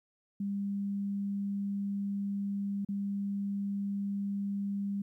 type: tone with dropouts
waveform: sine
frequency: 200 Hz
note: G3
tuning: 35 cents sharp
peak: -31 dBFS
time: 0.4-5.02 s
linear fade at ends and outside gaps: 5 ms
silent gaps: 2.849-2.887 s
effects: 12-bit